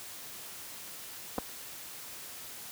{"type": "clicks", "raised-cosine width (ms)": 1, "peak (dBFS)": -18, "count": 2, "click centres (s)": [1.382, 1.386], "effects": ["white hiss -45 dBFS RMS until 2.71 s", "high-pass 60 Hz 12 dB/octave"]}